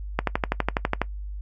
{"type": "click train", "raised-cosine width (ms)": 0.5, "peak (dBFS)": -6, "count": 11, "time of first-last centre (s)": [0.19, 1.016], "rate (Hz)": 12.1, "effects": ["noise-tail reverb RT60 0.1 s tail -20 dB re dry", "added 50 Hz sine -31 dBFS peak until 1.41 s"]}